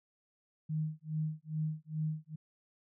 sine tone with tremolo, 155.56 Hz, D#3, in tune, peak -30 dBFS, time 0.69-2.36 s, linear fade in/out 10 ms, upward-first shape sine, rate 2.4 Hz, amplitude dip 100%, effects none

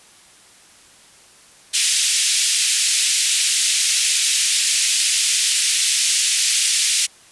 white band-pass noise, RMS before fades -18 dBFS, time 1.73-7.07 s, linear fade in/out 20 ms, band 2300 to 9900 Hz, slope 24 dB/octave, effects white hiss -48 dBFS RMS until 7.31 s + resampled to 24000 Hz

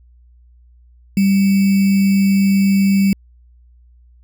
sine tone with sample-and-hold, 196 Hz, G3, in tune, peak -10 dBFS, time 1.17-3.13 s, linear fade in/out 2 ms, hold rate 2450 Hz, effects added 60 Hz sine -45 dBFS peak until 4.23 s

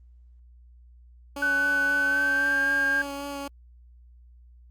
15% pulse tone with vibrato, 281.7 Hz, C#4, 28 cents sharp, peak -26 dBFS, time 1.36-3.48 s, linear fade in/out 5 ms, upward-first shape sine, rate 3.8 Hz, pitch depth 14 cents each way
sine tone with pitch glide, 1499 to 1606.6 Hz, F#6 to G6, +22 to +42 cents, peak -21 dBFS, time 1.42-3.02 s, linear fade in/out 5 ms, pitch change +120 cents, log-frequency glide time 1.95-2.68 s
effects added 60 Hz sine -49 dBFS peak until 4.7 s + Opus 32 kbps

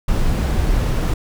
brown noise, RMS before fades -17 dBFS, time 0.08-1.14 s, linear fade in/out 5 ms, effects none

